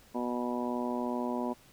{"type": "harmonic tone", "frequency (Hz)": 122.4, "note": "B2", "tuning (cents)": -15, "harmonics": [2, 3, 4, 5, 6, 7, 8], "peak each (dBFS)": [-33, -38, -42, -39, -43, -43, -39], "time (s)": [0.14, 1.54], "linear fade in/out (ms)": 20, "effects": ["pink hiss -59 dBFS RMS until 1.72 s"]}